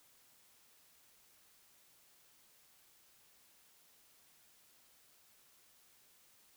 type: silence
effects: white hiss -67 dBFS RMS until 6.56 s